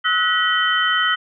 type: tone cluster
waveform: sine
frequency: 1286 / 1473 / 1928 / 3067 Hz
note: E6 / F#6 / B6 / G7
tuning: -43 / -8 / -42 / -38 cents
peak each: -21 dBFS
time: 0.04-1.16 s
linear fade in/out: 20 ms
effects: none

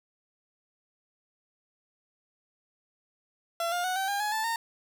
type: tone with pitch steps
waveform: 30% pulse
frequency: 677 / 707 / 738.3 / 771 / 805.1 / 840.7 / 878 / 916.8 Hz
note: E5 / F5 / F#5 / G5 / G5 / G#5 / A5 / A#5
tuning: +46 / +21 / -4 / -29 / +46 / +21 / -4 / -29 cents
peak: -25 dBFS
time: 3.6-4.56 s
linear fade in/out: 2 ms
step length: 120 ms
effects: none

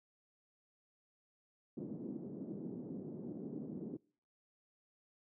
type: band-pass noise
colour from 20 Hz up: white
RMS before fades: -45 dBFS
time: 1.77-3.97 s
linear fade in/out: 5 ms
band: 170 to 330 Hz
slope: 24 dB/octave
effects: noise-tail reverb RT60 0.5 s tail -26 dB re dry

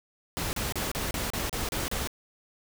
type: noise bursts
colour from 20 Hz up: pink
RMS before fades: -31 dBFS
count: 9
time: 0.37-2.074 s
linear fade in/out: 0 ms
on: 160 ms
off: 33 ms
effects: none

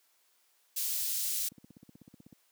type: high-pass noise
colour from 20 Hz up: white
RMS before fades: -33 dBFS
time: 0.76-1.49 s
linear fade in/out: 10 ms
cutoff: 4400 Hz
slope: 12 dB/octave
type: click train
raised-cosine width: 5 ms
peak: -25 dBFS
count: 14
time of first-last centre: 1.52-2.327 s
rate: 16.1 Hz
effects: white hiss -70 dBFS RMS until 2.51 s + high-pass 400 Hz 12 dB/octave

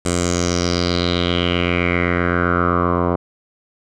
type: tone with low-pass filter sweep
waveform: 10% pulse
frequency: 87.7 Hz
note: F2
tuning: 8 cents sharp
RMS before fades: -18 dBFS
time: 0.05-3.16 s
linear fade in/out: 5 ms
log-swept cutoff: 8300 to 900 Hz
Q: 4.9
effects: none

